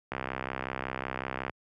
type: click train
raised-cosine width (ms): 0.5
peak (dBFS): -17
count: 91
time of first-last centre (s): 0.12-1.496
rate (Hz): 65.4
effects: high-pass 80 Hz 12 dB/octave